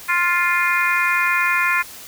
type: harmonic tone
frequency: 350.3 Hz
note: F4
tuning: 5 cents sharp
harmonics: 3 / 4 / 5 / 6 / 7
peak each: -22 / -22 / -22 / -22 / -22 dBFS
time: 0.08-1.83 s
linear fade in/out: 20 ms
effects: white hiss -38 dBFS RMS until 2.07 s